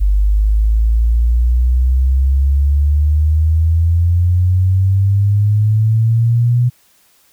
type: exponential sweep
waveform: sine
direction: up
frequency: 49 to 123.3 Hz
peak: -9 dBFS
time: 0-6.7 s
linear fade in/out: 20 ms
effects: white hiss -53 dBFS RMS until 7.32 s